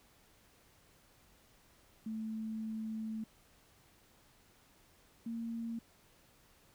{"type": "tone pair in turn", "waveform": "sine", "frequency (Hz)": [220, 229.9], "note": ["A3", "A#3"], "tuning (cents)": [0, -24], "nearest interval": "minor second", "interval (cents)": 76, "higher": "second", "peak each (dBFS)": [-37, -37], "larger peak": "neither", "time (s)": [[2.06, 3.24], [5.26, 5.79]], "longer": "first", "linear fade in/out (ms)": 5, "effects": ["pink hiss -66 dBFS RMS until 6.74 s"]}